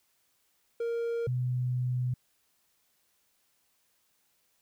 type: tone pair in turn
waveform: triangle / sine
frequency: 466.2 / 125.24 Hz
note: A#4 / B2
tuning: 0 / +25 cents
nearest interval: octave + major seventh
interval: 2275 cents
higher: first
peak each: -27 dBFS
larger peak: neither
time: 0.8-1.27 / 1.27-2.14 s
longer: second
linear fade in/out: 5 ms
effects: white hiss -72 dBFS RMS until 4.61 s